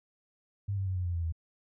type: tone with pitch steps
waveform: sine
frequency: 100 / 96.71 / 93.52 / 90.44 / 87.46 / 84.58 / 81.79 Hz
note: G2 / G2 / F#2 / F#2 / F2 / E2 / E2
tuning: +35 / -23 / +19 / -39 / +3 / +45 / -13 cents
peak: -29 dBFS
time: 0.68-1.324 s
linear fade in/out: 10 ms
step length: 92 ms
effects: none